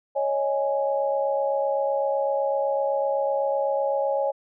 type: chord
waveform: sine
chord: C# suspended second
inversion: none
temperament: equal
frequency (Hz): 554.4 / 622.3 / 830.6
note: C#5 / D#5 / G#5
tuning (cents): 0 / 0 / 0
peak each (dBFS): -23 / -29 / -28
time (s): 0.15-4.32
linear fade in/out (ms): 20
effects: none